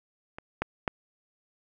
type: clicks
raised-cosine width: 0.5 ms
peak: -24 / -12 / -11 dBFS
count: 3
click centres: 0.385 / 0.62 / 0.878 s
effects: none